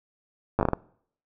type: slowing click train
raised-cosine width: 1 ms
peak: -8 dBFS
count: 7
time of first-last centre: 0.59-0.733 s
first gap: 9 ms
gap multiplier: 1.39
effects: noise-tail reverb RT60 0.6 s tail -23 dB re dry